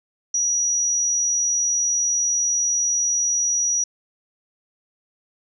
sine tone, 5810 Hz, F#8, 32 cents flat, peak -18 dBFS, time 0.34-3.84 s, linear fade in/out 5 ms, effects none

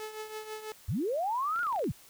sawtooth tone with tremolo, 432.1 Hz, A4, 31 cents flat, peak -32 dBFS, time 0-0.72 s, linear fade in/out 0 ms, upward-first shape triangle, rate 6.1 Hz, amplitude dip 70%
sine linear two-way sweep, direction up then down, 65.2 to 1457 to 65.2 Hz, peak -28 dBFS, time 0.88-1.92 s, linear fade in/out 10 ms, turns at 1.62 s
clicks, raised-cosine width 0.3 ms, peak -32 dBFS, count 8, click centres 1.561 / 1.592 / 1.632 / 1.668 / 1.726 / 1.761 / 1.793 / 1.842 s
effects white hiss -56 dBFS RMS until 2.09 s

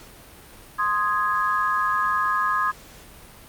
sine chord, Ab major, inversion first, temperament equal, 1046.5 / 1244.5 / 1661.2 Hz, C6 / Eb6 / Ab6, 0 / 0 / 0 cents, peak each -24 / -23 / -26 dBFS, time 0.78-2.72 s, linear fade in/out 20 ms, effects pink hiss -46 dBFS RMS until 3.48 s + Opus 48 kbps

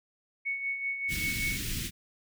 sine tone with tremolo, 2217 Hz, C#7, in tune, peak -28 dBFS, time 0.45-1.58 s, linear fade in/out 20 ms, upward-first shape sine, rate 5.2 Hz, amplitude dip 55%
pink band-stop noise, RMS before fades -34 dBFS, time 1.08-1.91 s, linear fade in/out 50 ms, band 290 to 2000 Hz, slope 24 dB/octave
effects none

